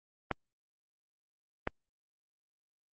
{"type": "clicks", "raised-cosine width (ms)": 0.5, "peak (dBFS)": -15, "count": 2, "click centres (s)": [0.313, 1.674], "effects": ["Opus 24 kbps"]}